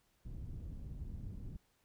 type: low-pass noise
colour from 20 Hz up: pink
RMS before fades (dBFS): -45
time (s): 0.25-1.57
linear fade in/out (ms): 10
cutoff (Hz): 140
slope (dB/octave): 12
effects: pink hiss -75 dBFS RMS until 1.84 s